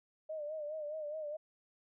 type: tone with vibrato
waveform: sine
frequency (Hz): 609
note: D#5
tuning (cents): -37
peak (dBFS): -38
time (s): 0.29-1.37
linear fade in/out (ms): 10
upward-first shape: sine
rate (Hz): 4.8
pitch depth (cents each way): 70
effects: none